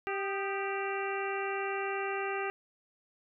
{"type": "harmonic tone with a mistuned harmonic", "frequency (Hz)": 392, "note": "G4", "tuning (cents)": 0, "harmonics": [1, 2, 3, 4, 5, 6, 7], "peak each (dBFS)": [-35, -38, -40, -41, -42, -43, -43], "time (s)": [0.07, 2.5], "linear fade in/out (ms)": 0, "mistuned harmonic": 3, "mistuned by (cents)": 71, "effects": []}